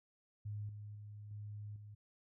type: tone with level steps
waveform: sine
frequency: 104.3 Hz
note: G#2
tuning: 8 cents sharp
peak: -40 / -46 / -48 / -44 / -50 dBFS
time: 0.45-1.95 s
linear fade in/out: 10 ms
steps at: 0.69 / 0.95 / 1.31 / 1.76 s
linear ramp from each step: 2 ms
effects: none